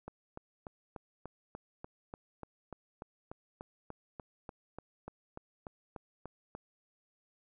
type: click train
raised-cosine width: 1 ms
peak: -29 dBFS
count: 23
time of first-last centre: 0.08-6.551 s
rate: 3.4 Hz
effects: none